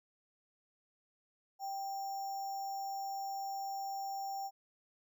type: tone with sample-and-hold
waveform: sine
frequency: 784 Hz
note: G5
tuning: in tune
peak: -37 dBFS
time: 1.59-4.51 s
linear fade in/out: 50 ms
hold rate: 6300 Hz
effects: none